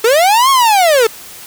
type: linear two-way sweep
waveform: 45% pulse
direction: up then down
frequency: 426 to 1108.7 to 426 Hz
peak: -7 dBFS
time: 0.04-1.07 s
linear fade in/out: 5 ms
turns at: 0.5 s
effects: white hiss -33 dBFS RMS until 1.46 s